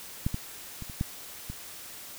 clicks, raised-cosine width 5 ms, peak -14 / -18 / -26 / -29 / -15 / -24 dBFS, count 6, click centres 0.265 / 0.344 / 0.823 / 0.898 / 1.011 / 1.5 s, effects white hiss -44 dBFS RMS until 2.18 s

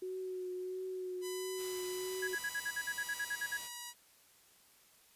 sine tone with vibrato, 369.3 Hz, F#4, 3 cents flat, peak -38 dBFS, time 0.02-2.35 s, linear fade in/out 5 ms, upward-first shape triangle, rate 1.5 Hz, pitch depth 26 cents each way
5% pulse tone with pitch glide, 1000 to 965.4 Hz, B5 to B5, +21 to -40 cents, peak -32 dBFS, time 1.21-3.94 s, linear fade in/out 50 ms, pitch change -61 cents, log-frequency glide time 1.7-3.69 s
white noise, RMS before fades -50 dBFS, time 1.56-3.7 s, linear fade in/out 50 ms
sine tone bursts, 1662 Hz, G#6, 1 cent sharp, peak -34 dBFS, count 13, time 2.22-3.574 s, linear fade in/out 10 ms, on 58 ms, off 50 ms
effects white hiss -65 dBFS RMS until 5.15 s + resampled to 32000 Hz

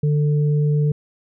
sine tone pair together, 148.53 / 444 Hz, D3 / A4, +20 / +16 cents, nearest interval octave + perfect fifth, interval 1896 cents, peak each -15 / -27 dBFS, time 0.03-0.92 s, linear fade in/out 5 ms, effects none

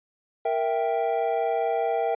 triangle chord, E diminished, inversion second, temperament equal, 466.2 / 659.3 / 784 Hz, Bb4 / E5 / G5, 0 / 0 / 0 cents, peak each -25 dBFS, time 0.45-2.15 s, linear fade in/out 5 ms, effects resampled to 8000 Hz

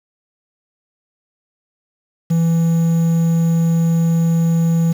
triangle tone with quantisation, 165.9 Hz, E3, 11 cents sharp, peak -10 dBFS, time 2.3-4.93 s, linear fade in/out 10 ms, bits 6, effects none

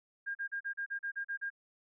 sine tone bursts, 1612 Hz, G6, 48 cents sharp, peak -34 dBFS, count 10, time 0.26-1.503 s, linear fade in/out 20 ms, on 91 ms, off 37 ms, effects none

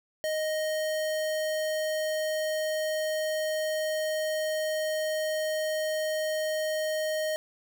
square tone, 622.3 Hz, D#5, in tune, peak -28 dBFS, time 0.24-7.36 s, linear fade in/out 0 ms, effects none

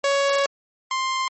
sawtooth tone pair in turn, 558 / 1050.7 Hz, C#5 / C6, +11 / +7 cents, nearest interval major seventh, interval 1096 cents, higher second, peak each -14 / -18 dBFS, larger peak first, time 0.04-0.46 / 0.91-1.28 s, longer first, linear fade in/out 2 ms, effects MP3 32 kbps

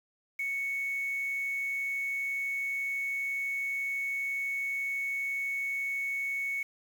sine tone with quantisation, 2217 Hz, C#7, in tune, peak -30 dBFS, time 0.39-6.63 s, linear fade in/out 5 ms, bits 8, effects none

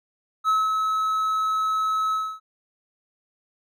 triangle tone with ADSR envelope, 1291 Hz, E6, 37 cents flat, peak -15 dBFS, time 0.44-2.4 s, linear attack 45 ms, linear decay 200 ms, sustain -4 dB, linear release 270 ms, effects none

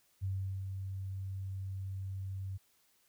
sine tone with ADSR envelope, 96 Hz, G2, 36 cents flat, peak -32 dBFS, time 0.21-2.58 s, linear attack 29 ms, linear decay 390 ms, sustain -5 dB, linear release 19 ms, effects white hiss -71 dBFS RMS until 3.08 s

